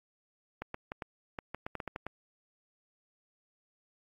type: clicks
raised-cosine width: 0.5 ms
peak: -22 dBFS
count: 12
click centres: 0.62 / 0.744 / 0.919 / 1.022 / 1.388 / 1.546 / 1.665 / 1.753 / 1.802 / 1.877 / 1.961 / 2.066 s
effects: AAC 48 kbps